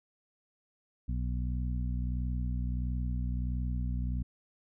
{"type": "harmonic tone", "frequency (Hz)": 61.5, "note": "B1", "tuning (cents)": -7, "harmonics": [1, 2, 3, 4], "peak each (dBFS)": [-31, -37, -41, -43], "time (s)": [1.08, 4.23], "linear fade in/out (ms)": 10, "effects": []}